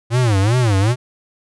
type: tone with vibrato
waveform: square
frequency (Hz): 110.5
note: A2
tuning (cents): +8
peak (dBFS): -13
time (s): 0.1-0.96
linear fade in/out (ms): 50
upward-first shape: sine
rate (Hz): 2.6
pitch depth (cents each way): 250
effects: resampled to 24000 Hz